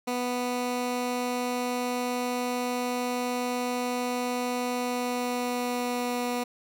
15% pulse tone with pitch glide, 246.9 to 244.5 Hz, B3 to B3, 0 to -17 cents, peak -21 dBFS, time 0.07-6.44 s, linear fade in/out 10 ms, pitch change -17 cents, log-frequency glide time 4.71-6.25 s, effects none

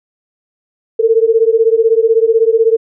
sine beating tone pair, 445 / 461 Hz, A4 / A#4, +20 / -19 cents, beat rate 16 Hz, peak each -10 / -11 dBFS, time 0.99-2.77 s, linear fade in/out 10 ms, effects none

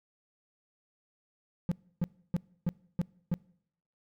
triangle tone bursts, 174.61 Hz, F3, in tune, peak -23 dBFS, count 6, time 1.69-3.34 s, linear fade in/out 0 ms, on 25 ms, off 300 ms, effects noise-tail reverb RT60 0.7 s tail -24 dB re dry

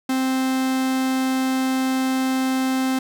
45% pulse tone, 261.6 Hz, C4, in tune, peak -19 dBFS, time 0.09-2.99 s, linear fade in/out 5 ms, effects none

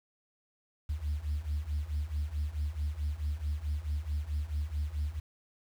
sine beating tone pair, 71.8 / 76.4 Hz, D2 / D#2, -39 / -31 cents, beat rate 4.6 Hz, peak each -34 / -32 dBFS, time 0.89-5.2 s, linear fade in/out 10 ms, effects tanh soft clip ceiling -26 dBFS + 9-bit

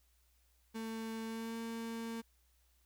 35% pulse tone with pitch glide, 223.9 to 228.3 Hz, A3 to A#3, +30 to -36 cents, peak -38 dBFS, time 0.74-2.22 s, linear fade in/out 20 ms, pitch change +34 cents, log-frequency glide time 1.26-1.57 s, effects added 60 Hz sine -70 dBFS peak until 2.85 s + white hiss -75 dBFS RMS until 2.85 s

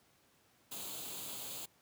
white noise with comb filter, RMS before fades -44 dBFS, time 0.71-1.66 s, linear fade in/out 10 ms, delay 0.27 ms, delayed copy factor +0.65, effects pink hiss -69 dBFS RMS until 1.81 s + high-pass 100 Hz 12 dB/octave

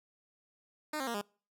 10% pulse tone with pitch steps, 304.7 / 266.8 / 233.6 / 204.5 Hz, D#4 / C4 / A#3 / G#3, -36 / +34 / +4 / -26 cents, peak -26 dBFS, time 0.93-1.214 s, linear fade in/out 5 ms, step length 71 ms, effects noise-tail reverb RT60 0.4 s tail -26 dB re dry

